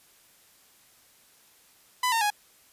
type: tone with pitch steps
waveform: sawtooth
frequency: 1000 / 911.7 / 831.2 Hz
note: B5 / A#5 / G#5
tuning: +21 / -39 / +1 cents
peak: -19 dBFS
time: 2.03-2.303 s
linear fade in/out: 5 ms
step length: 91 ms
effects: white hiss -59 dBFS RMS until 2.72 s + resampled to 32000 Hz